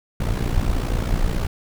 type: noise with amplitude modulation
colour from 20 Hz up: brown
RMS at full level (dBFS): -18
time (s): 0.2-1.47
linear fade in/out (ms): 5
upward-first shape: sine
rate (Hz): 58.6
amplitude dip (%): 70
effects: none